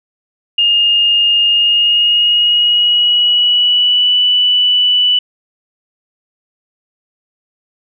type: tone with pitch glide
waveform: sine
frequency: 2834 to 2970 Hz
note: F7 to F#7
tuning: +25 to +6 cents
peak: -8 dBFS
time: 0.58-5.19 s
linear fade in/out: 5 ms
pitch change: +81 cents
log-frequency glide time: 1.47-4.18 s
effects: none